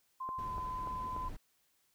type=tone with pitch glide; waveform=sine; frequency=1042 to 1017.6 Hz; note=C6 to C6; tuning=-7 to -48 cents; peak=-37 dBFS; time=0.2-1.29 s; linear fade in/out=10 ms; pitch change=-41 cents; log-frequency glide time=0.34-0.52 s
type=click train; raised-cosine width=1 ms; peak=-31 dBFS; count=4; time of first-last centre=0.29-1.165 s; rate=3.43 Hz
type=noise; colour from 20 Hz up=brown; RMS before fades=-45 dBFS; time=0.38-1.37 s; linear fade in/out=10 ms
effects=white hiss -74 dBFS RMS until 1.94 s